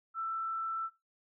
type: tone with frequency modulation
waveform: sine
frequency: 1331 Hz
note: E6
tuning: 16 cents sharp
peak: -33 dBFS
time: 0.14-0.9 s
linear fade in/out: 50 ms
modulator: 46.6 Hz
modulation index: 0.23
effects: noise-tail reverb RT60 0.2 s tail -17 dB re dry